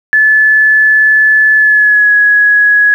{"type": "tone with pitch glide", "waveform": "sine", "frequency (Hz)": [1731, 1674.9], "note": ["A6", "G#6"], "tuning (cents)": [-29, 14], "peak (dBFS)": -4, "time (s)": [0.13, 2.94], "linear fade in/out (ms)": 0, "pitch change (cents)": -57, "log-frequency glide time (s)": [1.55, 2.13], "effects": ["7-bit"]}